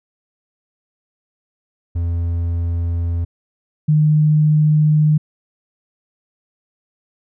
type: tone pair in turn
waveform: triangle / sine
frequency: 85 / 152.42 Hz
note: F2 / D#3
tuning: -46 / -35 cents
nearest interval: minor seventh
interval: 1011 cents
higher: second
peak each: -15 / -10 dBFS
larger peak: second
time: 1.95-3.25 / 3.88-5.18 s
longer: neither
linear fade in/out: 10 ms
effects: none